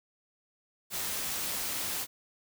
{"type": "noise", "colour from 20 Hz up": "white", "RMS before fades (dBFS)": -34, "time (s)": [0.9, 2.07], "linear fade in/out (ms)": 50, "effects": []}